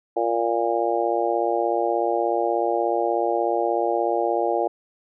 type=harmonic tone; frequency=116.6 Hz; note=A#2; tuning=1 cent sharp; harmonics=3 / 4 / 5 / 6 / 7; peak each=-26 / -26 / -26 / -26 / -26 dBFS; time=0.16-4.68 s; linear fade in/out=10 ms; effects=none